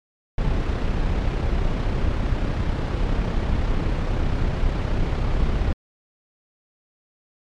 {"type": "noise with amplitude modulation", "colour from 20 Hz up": "brown", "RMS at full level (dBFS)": -20, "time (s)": [0.38, 5.73], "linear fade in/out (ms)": 2, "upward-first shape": "sine", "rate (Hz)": 32.5, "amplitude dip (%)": 30, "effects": ["low-pass 4000 Hz 12 dB/octave", "MP3 64 kbps"]}